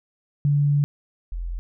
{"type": "tone pair in turn", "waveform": "sine", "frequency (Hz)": [144.3, 42.99], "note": ["D3", "F1"], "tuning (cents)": [-30, -27], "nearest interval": "octave + major sixth", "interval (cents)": 2097, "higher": "first", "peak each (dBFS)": [-16, -26], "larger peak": "first", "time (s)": [[0.45, 0.84], [1.32, 1.59]], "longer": "first", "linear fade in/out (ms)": 0, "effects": []}